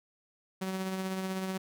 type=tone with tremolo; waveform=sawtooth; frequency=189 Hz; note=F#3; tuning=37 cents sharp; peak=-27 dBFS; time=0.61-1.58 s; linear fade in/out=10 ms; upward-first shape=triangle; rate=16 Hz; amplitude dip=40%; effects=none